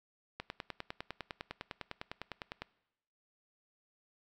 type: click train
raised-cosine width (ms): 0.3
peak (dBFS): -23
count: 23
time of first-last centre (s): 0.4-2.62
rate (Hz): 9.91
effects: noise-tail reverb RT60 0.9 s tail -22 dB re dry